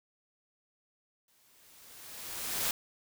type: noise with exponential growth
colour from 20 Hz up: white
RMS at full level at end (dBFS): -30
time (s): 1.28-2.71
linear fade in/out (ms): 2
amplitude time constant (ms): 310
effects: none

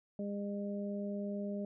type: harmonic tone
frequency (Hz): 202.7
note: G#3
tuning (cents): -42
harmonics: 1 / 2 / 3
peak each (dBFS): -37 / -44 / -43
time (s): 0.19-1.65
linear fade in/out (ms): 2
effects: none

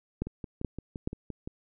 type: two click trains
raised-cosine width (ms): 3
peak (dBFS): -24 / -16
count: 8 / 3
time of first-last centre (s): 0.27-1.475 / 0.22-1.075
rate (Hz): 5.81 / 2.34
effects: none

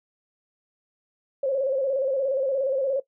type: tone with vibrato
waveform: sine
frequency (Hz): 539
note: C#5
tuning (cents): -49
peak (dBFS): -21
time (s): 1.43-3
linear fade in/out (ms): 5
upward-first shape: square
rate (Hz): 17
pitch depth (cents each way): 56
effects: noise-tail reverb RT60 0.1 s tail -19 dB re dry

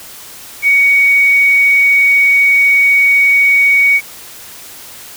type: tone with quantisation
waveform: sine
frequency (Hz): 2242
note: C#7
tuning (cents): +19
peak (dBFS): -6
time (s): 0.62-4.01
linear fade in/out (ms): 50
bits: 5
effects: white hiss -33 dBFS RMS until 5.16 s

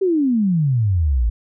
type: exponential sweep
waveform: sine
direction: down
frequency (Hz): 397 to 52.6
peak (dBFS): -14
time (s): 0.01-1.3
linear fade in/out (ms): 10
effects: none

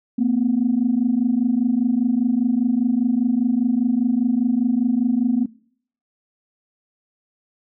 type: tone pair together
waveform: sine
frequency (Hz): 229.2 / 254.2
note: A#3 / C4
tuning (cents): -29 / -50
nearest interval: major second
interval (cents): 179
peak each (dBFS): -18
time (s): 0.18-5.46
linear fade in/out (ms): 10
effects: noise-tail reverb RT60 0.6 s tail -22 dB re dry + tanh soft clip ceiling -9 dBFS

